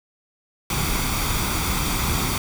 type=noise with comb filter; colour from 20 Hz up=pink; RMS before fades=-23 dBFS; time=0.7-2.38 s; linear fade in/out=2 ms; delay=0.86 ms; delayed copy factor=+0.55; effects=none